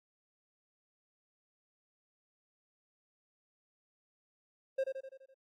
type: tone with echo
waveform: triangle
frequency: 533 Hz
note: C5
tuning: 32 cents sharp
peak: -27 dBFS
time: 4.78-4.84 s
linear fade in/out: 10 ms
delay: 84 ms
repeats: 6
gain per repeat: -5 dB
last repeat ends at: 5.344 s
effects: AAC 48 kbps